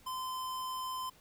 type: tone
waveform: square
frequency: 1029 Hz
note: C6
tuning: 29 cents flat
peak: -37 dBFS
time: 0.06-1.1 s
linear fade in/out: 10 ms
effects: pink hiss -62 dBFS RMS until 1.2 s